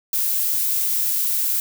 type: noise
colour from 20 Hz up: violet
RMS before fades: -21 dBFS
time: 0.13-1.6 s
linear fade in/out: 2 ms
effects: none